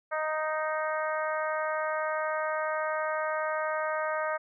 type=harmonic tone; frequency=310.7 Hz; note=D#4; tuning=2 cents flat; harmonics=2 / 3 / 4 / 5 / 6 / 7; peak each=-31 / -36 / -34 / -36 / -40 / -44 dBFS; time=0.11-4.38 s; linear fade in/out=20 ms; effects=none